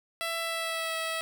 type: tone with pitch glide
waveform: 10% pulse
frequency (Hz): 665 to 650.2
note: E5 to E5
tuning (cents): +15 to -24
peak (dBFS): -22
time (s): 0.21-1.21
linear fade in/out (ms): 0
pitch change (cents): -39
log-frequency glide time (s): 0.38-0.96
effects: none